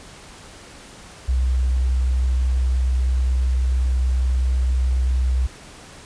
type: tone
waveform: sine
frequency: 63.6 Hz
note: C2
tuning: 48 cents flat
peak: -16 dBFS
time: 1.28-5.47 s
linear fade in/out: 10 ms
effects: pink hiss -42 dBFS RMS until 6.05 s + resampled to 22050 Hz